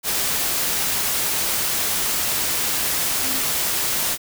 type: tone in noise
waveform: sine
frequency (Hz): 262.5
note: C4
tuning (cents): +6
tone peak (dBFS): -32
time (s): 3.21-3.42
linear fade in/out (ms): 50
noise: white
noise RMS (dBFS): -22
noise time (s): 0.03-4.18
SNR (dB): -13
effects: none